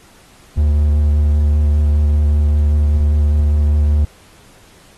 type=tone with vibrato; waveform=triangle; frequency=74.2 Hz; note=D2; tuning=18 cents sharp; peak=-8 dBFS; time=0.57-4.05 s; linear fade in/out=5 ms; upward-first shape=sine; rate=5.1 Hz; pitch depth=13 cents each way; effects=pink hiss -47 dBFS RMS until 4.97 s + AAC 32 kbps